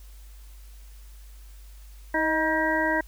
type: harmonic tone with a mistuned harmonic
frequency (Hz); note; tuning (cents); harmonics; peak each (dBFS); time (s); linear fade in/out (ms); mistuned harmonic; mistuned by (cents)
317.9; D#4; +37; 1 / 2 / 3 / 5 / 6; -28 / -28 / -28 / -28 / -28; 2.14-3.01; 5; 2; -31
effects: added 50 Hz sine -43 dBFS peak until 3.07 s + white hiss -57 dBFS RMS until 3.07 s